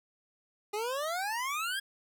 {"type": "exponential sweep", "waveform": "25% pulse", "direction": "up", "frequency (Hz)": [404.6, 1661.2], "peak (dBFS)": -28, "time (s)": [0.73, 1.8], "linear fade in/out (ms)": 10, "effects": []}